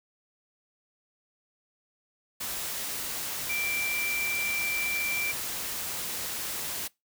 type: tone in noise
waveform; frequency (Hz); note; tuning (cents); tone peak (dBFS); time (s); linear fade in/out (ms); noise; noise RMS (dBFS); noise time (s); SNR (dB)
sine; 2349; D7; 0; -29; 3.49-5.32; 10; white; -34; 2.4-6.88; +2
effects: noise-tail reverb RT60 0.2 s tail -23 dB re dry